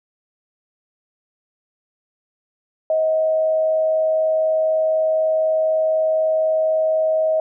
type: tone with frequency modulation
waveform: sine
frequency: 633 Hz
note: D#5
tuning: 30 cents sharp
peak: -15 dBFS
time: 2.9-7.4 s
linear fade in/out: 2 ms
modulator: 104 Hz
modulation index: 0.23
effects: none